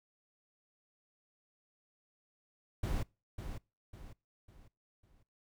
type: noise with echo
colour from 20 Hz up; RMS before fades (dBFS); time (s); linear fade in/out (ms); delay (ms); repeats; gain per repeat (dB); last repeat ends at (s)
brown; -34; 2.83-3.03; 5; 550; 4; -8; 5.23
effects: noise-tail reverb RT60 0.3 s tail -25 dB re dry